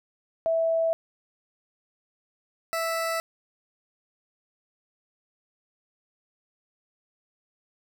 sine / 20% pulse tone pair in turn, 656 / 658.5 Hz, E5 / E5, -9 / -2 cents, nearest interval unison, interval 7 cents, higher second, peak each -21 dBFS, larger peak neither, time 0.46-0.93 / 2.73-3.2 s, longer neither, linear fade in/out 0 ms, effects none

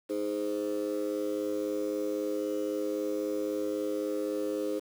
sine chord, Ab major, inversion second, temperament just, 311.5 / 415.3 / 519.1 Hz, Eb4 / Ab4 / C5, +2 / 0 / -14 cents, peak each -32 dBFS, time 0.09-4.8 s, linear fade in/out 20 ms, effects tanh soft clip ceiling -24 dBFS + 8-bit

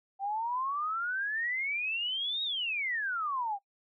sine exponential two-way sweep, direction up then down, 771 to 3807 to 771 Hz, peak -30 dBFS, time 0.19-3.59 s, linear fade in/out 50 ms, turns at 2.43 s, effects noise-tail reverb RT60 0.1 s tail -22 dB re dry

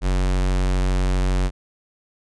square tone, 46.25 Hz, F#1, in tune, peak -18 dBFS, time 0.01-1.51 s, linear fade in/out 50 ms, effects resampled to 22050 Hz

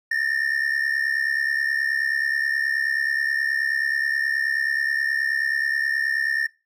triangle ring-modulated tone, 1810 Hz, A6, 48 cents sharp, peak -16 dBFS, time 0.11-6.47 s, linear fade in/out 5 ms, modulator 34.7 Hz, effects noise-tail reverb RT60 0.3 s tail -24 dB re dry

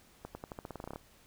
accelerating click train, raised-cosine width 1 ms, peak -27 dBFS, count 14, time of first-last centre 0.25-0.959 s, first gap 100 ms, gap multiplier 0.89, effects pink hiss -62 dBFS RMS until 1.26 s

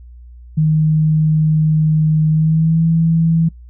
sine tone with pitch glide, 155.56 to 163.86 Hz, D#3 to E3, 0 to -10 cents, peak -10 dBFS, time 0.57-3.49 s, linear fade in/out 10 ms, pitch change +90 cents, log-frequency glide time 2.3-2.84 s, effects noise-tail reverb RT60 0.1 s tail -25 dB re dry + added 60 Hz sine -35 dBFS peak until 3.69 s

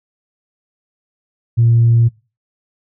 sine tone, 116.54 Hz, A#2, in tune, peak -7 dBFS, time 1.57-2.09 s, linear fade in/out 20 ms, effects noise-tail reverb RT60 0.3 s tail -22 dB re dry + tanh soft clip ceiling -4 dBFS

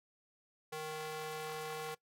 square tone with high-pass filter, 155.56 Hz, D#3, in tune, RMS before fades -42 dBFS, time 0.72-1.95 s, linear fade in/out 10 ms, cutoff 480 Hz, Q 1.1, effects noise-tail reverb RT60 0.1 s tail -21 dB re dry + AAC 64 kbps

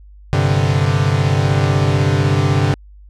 45% pulse chord, G suspended fourth, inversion none, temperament equal, 98 / 130.81 / 146.83 Hz, G2 / C3 / D3, 0 / 0 / 0 cents, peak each -17 dBFS, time 0.33-2.74 s, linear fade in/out 0 ms, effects added 50 Hz sine -38 dBFS peak until 3.09 s + low-pass 6000 Hz 12 dB/octave

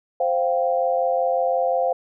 sine chord, C suspended fourth, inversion none, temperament equal, 523.3 / 698.5 / 784 Hz, C5 / F5 / G5, 0 / 0 / 0 cents, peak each -21 / -22 / -26 dBFS, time 0.2-1.93 s, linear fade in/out 5 ms, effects none

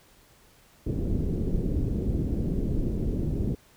pink low-pass noise, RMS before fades -27 dBFS, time 0.86-3.55 s, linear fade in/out 5 ms, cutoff 380 Hz, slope 24 dB/octave, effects pink hiss -58 dBFS RMS until 3.76 s

